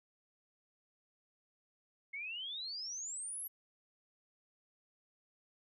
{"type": "exponential sweep", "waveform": "sine", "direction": "up", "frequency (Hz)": [2140, 11800], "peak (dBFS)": -40, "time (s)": [2.13, 3.48], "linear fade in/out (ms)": 10, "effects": []}